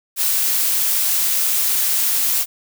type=noise; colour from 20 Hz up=blue; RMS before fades=-18 dBFS; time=0.16-2.46 s; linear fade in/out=50 ms; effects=none